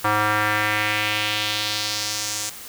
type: tone with band-pass filter sweep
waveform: square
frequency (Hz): 105.8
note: G#2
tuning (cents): +33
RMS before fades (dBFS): -23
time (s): 0.04-2.5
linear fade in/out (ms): 10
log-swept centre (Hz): 1200 to 7400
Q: 1.9
effects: white hiss -38 dBFS RMS until 2.68 s